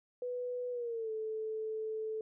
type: tone with pitch glide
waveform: sine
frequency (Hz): 493.9 to 437.5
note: B4 to A4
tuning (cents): 0 to -10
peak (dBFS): -35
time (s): 0.22-2.21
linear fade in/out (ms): 2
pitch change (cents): -210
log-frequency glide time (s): 0.71-1.11
effects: none